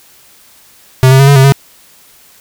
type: tone with pitch steps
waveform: square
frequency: 130.2 / 133.1 / 137.6 / 141.4 / 133.5 / 138.2 Hz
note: C3 / C3 / C#3 / C#3 / C3 / C#3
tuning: -8 / +30 / -12 / +35 / +35 / -5 cents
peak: -3 dBFS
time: 1.03-1.522 s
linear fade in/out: 0 ms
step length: 82 ms
effects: white hiss -43 dBFS RMS until 2.4 s